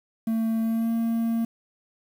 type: tone with pitch glide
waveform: triangle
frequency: 224.4 to 228.9 Hz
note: A3 to A#3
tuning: +34 to -31 cents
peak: -20 dBFS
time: 0.27-1.45 s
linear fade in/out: 5 ms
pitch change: +35 cents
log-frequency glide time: 0.61-0.91 s
effects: 8-bit